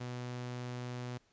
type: tone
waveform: sawtooth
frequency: 123.47 Hz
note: B2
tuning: in tune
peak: -35 dBFS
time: 0-1.18 s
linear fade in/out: 10 ms
effects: pink hiss -71 dBFS RMS until 1.32 s + resampled to 16000 Hz